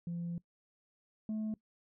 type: tone pair in turn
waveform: sine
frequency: 171.3 / 216.6 Hz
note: F3 / A3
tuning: -33 / -27 cents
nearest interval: major third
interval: 406 cents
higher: second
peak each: -34 / -31 dBFS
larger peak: second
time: 0.07-0.38 / 1.29-1.54 s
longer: first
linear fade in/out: 2 ms
effects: noise-tail reverb RT60 0.1 s tail -22 dB re dry + tanh soft clip ceiling -33 dBFS